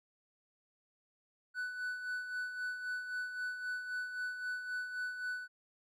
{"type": "tone with tremolo", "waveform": "triangle", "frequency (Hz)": 1491, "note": "F#6", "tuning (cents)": 13, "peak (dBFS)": -33, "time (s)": [1.54, 5.48], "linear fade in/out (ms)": 50, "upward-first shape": "sine", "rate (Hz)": 3.8, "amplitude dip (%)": 55, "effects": []}